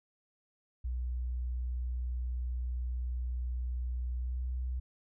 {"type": "tone with pitch glide", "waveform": "sine", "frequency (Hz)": [61.5, 62.76], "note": ["B1", "B1"], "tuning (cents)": [-7, 28], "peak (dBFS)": -32, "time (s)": [0.84, 4.8], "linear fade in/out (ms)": 10, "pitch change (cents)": 35, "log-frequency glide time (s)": [4.17, 4.42], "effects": []}